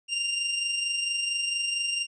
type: tone with amplitude modulation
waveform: sawtooth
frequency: 2789 Hz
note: F7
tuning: 3 cents flat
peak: -21 dBFS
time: 0.08-2.07 s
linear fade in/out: 50 ms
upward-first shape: sine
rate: 24.4 Hz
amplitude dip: 40%
effects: resampled to 22050 Hz

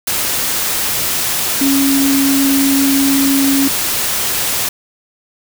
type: tone in noise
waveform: sine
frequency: 274.4 Hz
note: C#4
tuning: 17 cents flat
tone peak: -11 dBFS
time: 1.61-3.68 s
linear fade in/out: 5 ms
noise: white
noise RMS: -17 dBFS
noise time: 0.07-4.69 s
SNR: +3 dB
effects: none

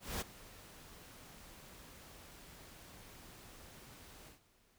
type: noise with ADSR envelope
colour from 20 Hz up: pink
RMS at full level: -38 dBFS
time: 0-4.4 s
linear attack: 210 ms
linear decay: 18 ms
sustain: -18 dB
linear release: 120 ms
effects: pink hiss -71 dBFS RMS until 4.78 s

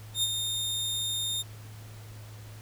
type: tone with ADSR envelope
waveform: sawtooth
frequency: 3656 Hz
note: A#7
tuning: 34 cents flat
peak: -20 dBFS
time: 0.14-1.43 s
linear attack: 89 ms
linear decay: 38 ms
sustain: -6 dB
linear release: 22 ms
effects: added 107 Hz sine -43 dBFS peak until 2.61 s + pink hiss -52 dBFS RMS until 2.61 s

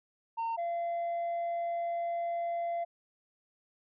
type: tone pair in turn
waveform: sine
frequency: 914 / 684.7 Hz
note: A#5 / F5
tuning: -34 / -34 cents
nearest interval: perfect fourth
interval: 500 cents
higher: first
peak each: -28 dBFS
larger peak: neither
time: 0.37-0.57 / 0.57-2.85 s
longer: second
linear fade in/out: 20 ms
effects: tanh soft clip ceiling -30 dBFS

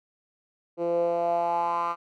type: tone with band-pass filter sweep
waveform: 10% pulse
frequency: 170.9 Hz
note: F3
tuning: 37 cents flat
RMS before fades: -26 dBFS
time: 0.77-1.96 s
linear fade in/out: 50 ms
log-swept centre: 420 to 1200 Hz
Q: 5
effects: none

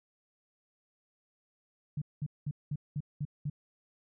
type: tone bursts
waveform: sine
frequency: 146.9 Hz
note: D3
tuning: 1 cent sharp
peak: -31 dBFS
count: 7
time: 1.97-3.499 s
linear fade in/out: 5 ms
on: 47 ms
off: 200 ms
effects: none

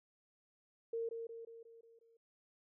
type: tone with echo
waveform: sine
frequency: 458.9 Hz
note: A#4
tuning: 27 cents flat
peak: -36 dBFS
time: 0.93-1.09 s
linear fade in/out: 5 ms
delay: 180 ms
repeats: 6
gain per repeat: -5 dB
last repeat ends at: 2.17 s
effects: none

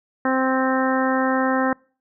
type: harmonic tone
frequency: 261.6 Hz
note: C4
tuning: in tune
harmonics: 1 / 2 / 3 / 4 / 5 / 6 / 7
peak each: -21 / -24 / -26 / -27 / -28 / -29 / -29 dBFS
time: 0.25-1.73 s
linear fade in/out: 2 ms
effects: noise-tail reverb RT60 0.4 s tail -26 dB re dry

